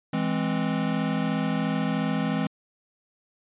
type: chord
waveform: square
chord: E augmented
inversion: none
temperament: equal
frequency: 164.81 / 207.7 / 261.6 Hz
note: E3 / G#3 / B#3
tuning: 0 / 0 / 0 cents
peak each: -29 dBFS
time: 0.13-2.47 s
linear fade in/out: 5 ms
effects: resampled to 8000 Hz